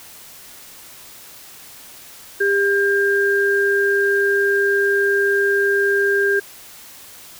sine tone pair together, 400 / 1600 Hz, G4 / G6, +35 / +35 cents, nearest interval 2 octaves, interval 2400 cents, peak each -17 dBFS, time 2.4-6.4 s, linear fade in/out 10 ms, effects white hiss -41 dBFS RMS until 7.39 s

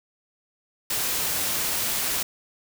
white noise, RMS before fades -26 dBFS, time 0.9-2.23 s, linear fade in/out 5 ms, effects none

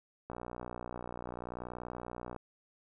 click train, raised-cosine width 1 ms, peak -27 dBFS, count 126, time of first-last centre 0.3-2.363 s, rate 60.6 Hz, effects none

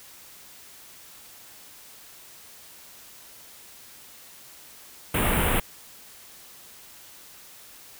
pink band-stop noise, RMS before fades -23 dBFS, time 5.14-5.6 s, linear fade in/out 5 ms, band 3300 to 8700 Hz, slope 48 dB/octave, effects white hiss -48 dBFS RMS until 7.99 s

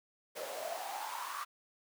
pink noise with high-pass filter sweep, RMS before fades -41 dBFS, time 0.35-1.45 s, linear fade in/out 20 ms, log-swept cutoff 510 to 1200 Hz, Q 7.6, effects none

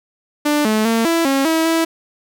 sawtooth tone with pitch steps, 296 / 216.4 / 227.5 / 332.6 / 272.4 / 323.1 / 327.5 Hz, D4 / A3 / A#3 / E4 / C#4 / E4 / E4, +14 / -29 / -42 / +16 / -30 / -35 / -11 cents, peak -10 dBFS, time 0.45-1.85 s, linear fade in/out 10 ms, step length 200 ms, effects none

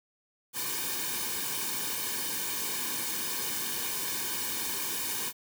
white noise with comb filter, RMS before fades -33 dBFS, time 0.53-5.33 s, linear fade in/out 50 ms, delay 1.5 ms, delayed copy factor -0.95, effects none

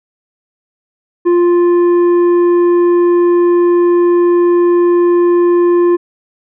sine tone with tanh clipping, 349.2 Hz, F4, in tune, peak -8 dBFS, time 1.25-5.97 s, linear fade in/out 20 ms, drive 7 dB, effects none

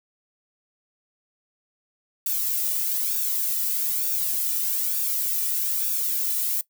violet noise with flanger, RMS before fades -25 dBFS, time 2.26-6.61 s, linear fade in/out 2 ms, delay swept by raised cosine 0.97 to 1.87 ms, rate 1.1 Hz, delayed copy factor -0.7, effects noise-tail reverb RT60 0.1 s tail -19 dB re dry

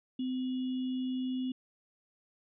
sine tone with sample-and-hold, 256.4 Hz, C4, 35 cents flat, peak -31 dBFS, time 0.19-1.52 s, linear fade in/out 5 ms, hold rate 3150 Hz, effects resampled to 11025 Hz

